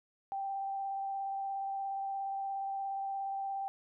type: tone with vibrato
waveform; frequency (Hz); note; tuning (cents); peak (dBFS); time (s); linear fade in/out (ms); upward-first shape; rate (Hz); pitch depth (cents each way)
sine; 784; G5; 0; -34; 0.32-3.68; 0; square; 17; 9
effects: none